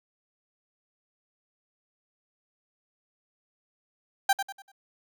30% pulse tone with echo, 787 Hz, G5, 7 cents sharp, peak -16 dBFS, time 4.29-4.33 s, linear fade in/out 5 ms, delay 97 ms, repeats 4, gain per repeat -9 dB, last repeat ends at 4.718 s, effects none

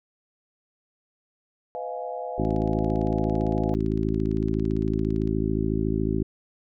sine chord, F half-diminished seventh, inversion second, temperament just, 502.9 / 628.6 / 698.5 / 838.1 Hz, Cb5 / Eb5 / F5 / Ab5, +31 / +18 / 0 / +16 cents, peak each -34 / -36 / -34 / -38 dBFS, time 1.75-3.74 s, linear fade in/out 0 ms
harmonic tone, 53.9 Hz, A1, 35 cents flat, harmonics 1 / 2 / 3 / 4 / 5 / 6 / 7, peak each -30 / -30 / -30 / -30 / -30 / -30 / -30 dBFS, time 2.38-6.23 s, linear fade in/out 5 ms
click train, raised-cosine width 0.2 ms, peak -31 dBFS, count 51, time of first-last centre 2.45-5.275 s, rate 17.7 Hz
effects none

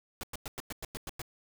pink noise bursts, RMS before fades -39 dBFS, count 9, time 0.21-1.217 s, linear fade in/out 0 ms, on 23 ms, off 100 ms, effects none

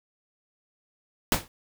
pink noise with exponential decay, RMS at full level -18 dBFS, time 1.32-1.48 s, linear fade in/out 1 ms, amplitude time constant 33 ms, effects none

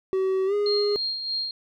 triangle tone with pitch glide, 380 to 412 Hz, F#4 to G#4, +46 to -14 cents, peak -19 dBFS, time 0.13-0.96 s, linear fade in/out 0 ms, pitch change +140 cents, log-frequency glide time 0.46-0.54 s
sine tone with tremolo, 4224 Hz, C8, 16 cents sharp, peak -24 dBFS, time 0.66-1.51 s, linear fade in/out 2 ms, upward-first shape sine, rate 3.2 Hz, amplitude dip 50%
effects none

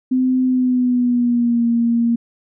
sine tone with pitch glide, 256.6 to 233.9 Hz, C4 to A#3, -34 to +6 cents, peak -13 dBFS, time 0.11-2.16 s, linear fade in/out 10 ms, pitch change -160 cents, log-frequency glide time 0.45-1.66 s, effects none

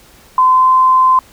sine tone with pitch glide, 1026 to 1033.1 Hz, C6 to C6, -34 to -22 cents, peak -6 dBFS, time 0.38-1.19 s, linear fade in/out 2 ms, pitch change +12 cents, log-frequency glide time 0.52-0.69 s, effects pink hiss -44 dBFS RMS until 1.32 s

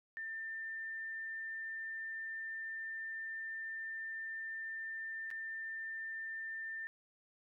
sine tone with dropouts, 1793 Hz, A6, 32 cents sharp, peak -40 dBFS, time 0.17-6.87 s, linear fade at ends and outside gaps 0 ms, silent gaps 5.304-5.312 s, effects none

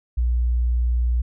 sine tone, 60 Hz, B1, 49 cents flat, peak -17 dBFS, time 0.17-1.22 s, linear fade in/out 10 ms, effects none

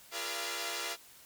5% pulse tone cluster, 342.3 / 411.8 / 477.3 / 582 / 681 Hz, F4 / G#4 / A#4 / D5 / F5, -35 / -15 / +41 / -16 / -44 cents, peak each -32 / -32 / -29 / -32 / -28 dBFS, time 0.11-0.97 s, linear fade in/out 50 ms, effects white hiss -56 dBFS RMS until 1.25 s + MP3 96 kbps

